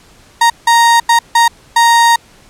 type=tone bursts at uneven times; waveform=35% pulse; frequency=932.3 Hz; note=A#5; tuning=in tune; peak=-4 dBFS; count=5; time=0.41-0.5 / 0.67-1 / 1.09-1.19 / 1.35-1.48 / 1.76-2.16 s; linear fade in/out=5 ms; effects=pink hiss -44 dBFS RMS until 2.49 s + low-pass 10000 Hz 12 dB/octave